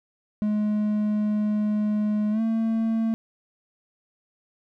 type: tone with pitch glide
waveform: triangle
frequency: 210.8 to 224.6 Hz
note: G#3 to A3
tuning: +26 to +36 cents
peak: -19 dBFS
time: 0.42-3.14 s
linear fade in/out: 0 ms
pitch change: +110 cents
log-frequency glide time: 2.31-2.41 s
effects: none